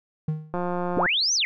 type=tone with exponential decay; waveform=triangle; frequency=155.2 Hz; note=D#3; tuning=4 cents flat; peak=-18 dBFS; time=0.28-0.6 s; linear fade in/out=5 ms; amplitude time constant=69 ms
type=click train; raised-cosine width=1 ms; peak=-15 dBFS; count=93; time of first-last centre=0.54-1.06 s; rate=177 Hz
type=linear two-way sweep; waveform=sine; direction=up then down; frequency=179.8 to 6272 to 1914 Hz; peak=-20 dBFS; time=0.97-1.45 s; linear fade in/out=0 ms; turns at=1.34 s
effects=none